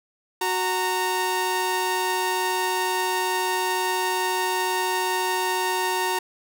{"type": "tone pair together", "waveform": "sawtooth", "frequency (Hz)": [370, 922.2], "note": ["F#4", "A#5"], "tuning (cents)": [0, -19], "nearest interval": "octave + major third", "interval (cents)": 1581, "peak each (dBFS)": [-23, -20], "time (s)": [0.41, 6.19], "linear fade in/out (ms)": 5, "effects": []}